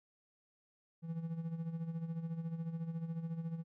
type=tone with tremolo; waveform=triangle; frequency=164.81 Hz; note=E3; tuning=in tune; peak=-33 dBFS; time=1.02-3.64 s; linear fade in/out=50 ms; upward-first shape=sine; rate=14 Hz; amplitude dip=65%; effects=none